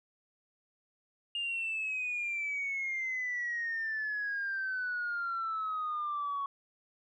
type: exponential sweep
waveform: sine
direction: down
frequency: 2830 to 1110 Hz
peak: -31 dBFS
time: 1.35-6.46 s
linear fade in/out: 2 ms
effects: tanh soft clip ceiling -28 dBFS